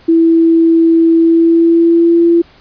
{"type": "tone with pitch glide", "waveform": "sine", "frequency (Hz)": [329.6, 338.9], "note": ["E4", "E4"], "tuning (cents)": [0, 48], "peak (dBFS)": -5, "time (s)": [0.08, 2.42], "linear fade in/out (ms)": 10, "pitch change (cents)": 48, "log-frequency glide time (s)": [1.16, 2.26], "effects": ["pink hiss -44 dBFS RMS until 2.6 s", "resampled to 11025 Hz"]}